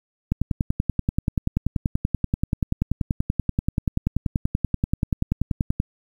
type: click train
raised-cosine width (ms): 5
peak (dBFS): -8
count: 58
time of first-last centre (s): 0.32-5.801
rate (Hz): 10.4
effects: 8-bit